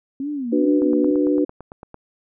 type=tone with vibrato; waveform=sine; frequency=261.6 Hz; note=C4; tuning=in tune; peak=-23 dBFS; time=0.2-1.11 s; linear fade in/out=2 ms; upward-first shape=sine; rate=2.3 Hz; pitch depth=220 cents each way
type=chord; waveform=sine; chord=B minor; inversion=first; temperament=just; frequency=296.3 / 370.4 / 493.9 Hz; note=D4 / F#4 / B4; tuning=+15 / +2 / 0 cents; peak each=-17 / -22 / -23 dBFS; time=0.52-1.45 s; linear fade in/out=10 ms
type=click train; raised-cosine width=1 ms; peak=-23 dBFS; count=11; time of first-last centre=0.82-1.944 s; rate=8.9 Hz
effects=none